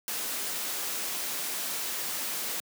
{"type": "noise", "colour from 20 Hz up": "white", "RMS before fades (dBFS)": -33, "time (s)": [0.08, 2.6], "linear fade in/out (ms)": 0, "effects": ["high-pass 200 Hz 12 dB/octave"]}